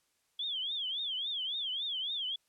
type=tone with vibrato; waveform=sine; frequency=3322 Hz; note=G#7; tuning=in tune; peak=-33 dBFS; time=0.39-2.36 s; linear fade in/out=5 ms; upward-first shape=triangle; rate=3.6 Hz; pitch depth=210 cents each way; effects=white hiss -75 dBFS RMS until 2.48 s + low-pass 11000 Hz 12 dB/octave